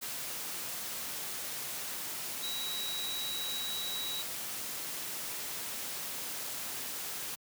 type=tone in noise; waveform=sine; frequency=3877 Hz; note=B7; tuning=33 cents flat; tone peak=-36 dBFS; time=2.42-4.23 s; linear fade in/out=20 ms; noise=white; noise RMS=-39 dBFS; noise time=0.01-7.36 s; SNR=0 dB; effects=high-pass 100 Hz 12 dB/octave